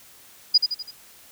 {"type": "tone with echo", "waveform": "sine", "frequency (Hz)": 4912, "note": "D#8", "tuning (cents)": -23, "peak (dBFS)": -11, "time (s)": [0.54, 0.58], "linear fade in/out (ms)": 10, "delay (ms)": 83, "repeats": 4, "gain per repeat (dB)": -6, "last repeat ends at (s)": 0.912, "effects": ["white hiss -50 dBFS RMS until 1.31 s"]}